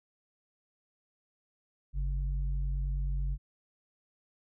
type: tone pair together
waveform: sine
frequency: 49.2 / 138.59 Hz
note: G1 / C#3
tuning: +7 / 0 cents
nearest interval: octave + tritone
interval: 1793 cents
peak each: -29 / -39 dBFS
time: 1.93-3.38 s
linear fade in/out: 50 ms
effects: none